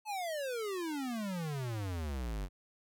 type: exponential sweep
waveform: square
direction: down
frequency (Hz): 880 to 44.91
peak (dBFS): -36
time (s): 0.05-2.49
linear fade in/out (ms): 50
effects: none